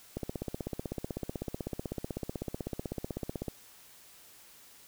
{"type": "click train", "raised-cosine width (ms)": 2, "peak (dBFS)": -21, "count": 54, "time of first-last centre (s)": [0.17, 3.482], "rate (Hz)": 16, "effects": ["white hiss -56 dBFS RMS until 4.87 s"]}